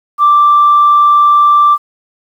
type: tone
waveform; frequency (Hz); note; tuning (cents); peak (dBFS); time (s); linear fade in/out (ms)
sine; 1174.7; D6; 0; -3; 0.18-1.78; 50
effects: tanh soft clip ceiling 0 dBFS + 7-bit